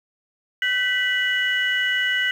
sine tone cluster, 1524 / 1970 / 2940 Hz, G6 / B6 / F#7, -49 / -5 / -12 cents, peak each -24 / -21 / -24 dBFS, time 0.62-2.31 s, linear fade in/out 2 ms, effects tanh soft clip ceiling -11 dBFS + 8-bit

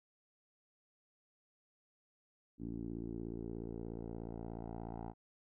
10% pulse tone with low-pass filter sweep, 56.8 Hz, A#1, 44 cents flat, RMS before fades -44 dBFS, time 2.58-5.14 s, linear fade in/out 50 ms, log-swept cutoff 280 to 800 Hz, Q 2.8, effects none

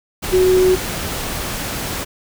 sine tone in noise, 370 Hz, F#4, in tune, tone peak -10 dBFS, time 0.32-0.76 s, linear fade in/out 20 ms, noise pink, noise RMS -24 dBFS, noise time 0.22-2.05 s, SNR +11 dB, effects none

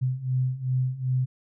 sine beating tone pair, 127 / 129.6 Hz, B2 / C3, +49 / -16 cents, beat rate 2.6 Hz, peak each -28 / -25 dBFS, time 0.01-1.26 s, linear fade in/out 20 ms, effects none

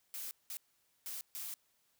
blue noise bursts at uneven times, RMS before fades -43 dBFS, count 4, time 0.14-0.31 / 0.5-0.57 / 1.06-1.21 / 1.35-1.54 s, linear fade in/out 0 ms, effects white hiss -75 dBFS RMS until 1.99 s

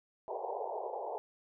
white band-pass noise, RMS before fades -39 dBFS, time 0.28-1.18 s, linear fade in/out 0 ms, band 380 to 940 Hz, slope 96 dB/octave, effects none

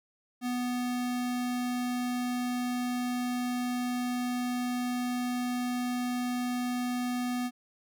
square tone, 246.9 Hz, B3, in tune, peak -30 dBFS, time 0.41-7.51 s, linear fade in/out 50 ms, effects none

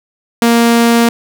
sawtooth tone, 233.6 Hz, A#3, 4 cents sharp, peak -3 dBFS, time 0.42-1.09 s, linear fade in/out 2 ms, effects none

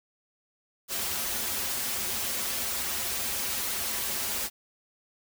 white noise with comb filter, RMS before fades -31 dBFS, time 0.88-4.5 s, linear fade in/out 50 ms, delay 6.6 ms, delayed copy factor -1, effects none

